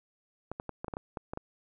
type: clicks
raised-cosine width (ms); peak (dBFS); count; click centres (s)
1; -22; 10; 0.516 / 0.599 / 0.693 / 0.845 / 0.882 / 0.938 / 0.969 / 1.172 / 1.335 / 1.374
effects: none